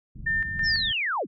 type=low-pass noise; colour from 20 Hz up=pink; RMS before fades=-37 dBFS; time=0.15-0.92 s; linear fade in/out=10 ms; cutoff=200 Hz; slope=24 dB/octave
type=tone with tremolo; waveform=sine; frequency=1800 Hz; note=A6; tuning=39 cents sharp; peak=-22 dBFS; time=0.26-0.93 s; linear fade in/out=10 ms; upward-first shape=square; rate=3 Hz; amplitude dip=55%
type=linear sweep; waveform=sine; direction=down; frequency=5588 to 114.6 Hz; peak=-24 dBFS; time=0.63-1.27 s; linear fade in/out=50 ms
effects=none